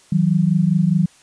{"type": "tone pair together", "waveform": "sine", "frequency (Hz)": [160.7, 185.6], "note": ["E3", "F#3"], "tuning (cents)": [-44, 6], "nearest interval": "major second", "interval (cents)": 250, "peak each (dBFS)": -16, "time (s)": [0.12, 1.06], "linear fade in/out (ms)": 5, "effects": ["white hiss -51 dBFS RMS until 1.22 s", "resampled to 22050 Hz"]}